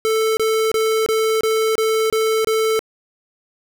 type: tone bursts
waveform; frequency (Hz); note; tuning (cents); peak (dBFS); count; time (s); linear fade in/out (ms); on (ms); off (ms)
square; 441; A4; +4; -16; 8; 0.05-2.792; 0; 320; 26
effects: none